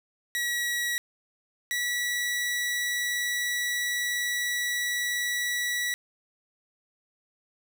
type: tone pair in turn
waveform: sawtooth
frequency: 1924 / 1943 Hz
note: B6 / B6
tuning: -46 / -29 cents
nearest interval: unison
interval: 17 cents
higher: second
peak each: -23 dBFS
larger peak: neither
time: 0.35-0.98 / 1.71-5.94 s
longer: second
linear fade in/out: 0 ms
effects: none